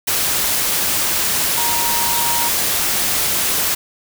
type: tone in noise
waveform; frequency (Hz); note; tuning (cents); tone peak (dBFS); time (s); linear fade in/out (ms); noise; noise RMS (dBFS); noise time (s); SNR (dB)
sine; 940; A#5; +14; -22; 1.57-2.49; 10; white; -18; 0.07-3.75; -7
effects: none